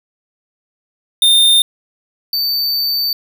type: tone pair in turn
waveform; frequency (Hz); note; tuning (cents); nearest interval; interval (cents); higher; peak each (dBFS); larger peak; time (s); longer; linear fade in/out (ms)
square; 3628 / 4571; A#7 / D8; -48 / -48; major third; 400; second; -8 / -15; first; 1.22-1.62 / 2.33-3.13; second; 2
effects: none